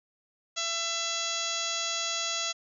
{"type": "harmonic tone", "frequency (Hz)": 670, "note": "E5", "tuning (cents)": 28, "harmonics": [1, 2, 3, 4, 5, 6, 7, 8, 9, 10], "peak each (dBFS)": [-41, -38, -41, -39, -35, -37, -40, -41, -39, -36], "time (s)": [0.56, 2.53], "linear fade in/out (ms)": 20, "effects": []}